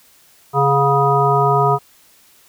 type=harmonic tone with a mistuned harmonic; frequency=138.6 Hz; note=C#3; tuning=in tune; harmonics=1 / 3 / 5 / 7 / 9; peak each=-18 / -18 / -18 / -18 / -18 dBFS; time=0.53-1.79 s; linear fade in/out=50 ms; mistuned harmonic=5; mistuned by=+48 cents; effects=white hiss -51 dBFS RMS until 2.48 s